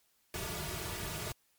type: noise with comb filter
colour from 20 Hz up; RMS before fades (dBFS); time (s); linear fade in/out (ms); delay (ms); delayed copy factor
pink; -39; 0.34-1.32; 2; 3.8; -1
effects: white hiss -72 dBFS RMS until 1.58 s + MP3 96 kbps